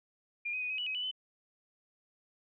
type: tone with pitch steps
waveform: sine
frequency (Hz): 2408 / 2513 / 2476 / 2536 / 2952 / 2537 / 2969 / 3033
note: D7 / D#7 / D#7 / D#7 / F#7 / D#7 / F#7 / F#7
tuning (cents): +43 / +17 / -9 / +32 / -5 / +33 / +5 / +42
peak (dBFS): -33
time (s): 0.45-1.114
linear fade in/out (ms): 10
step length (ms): 83
effects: none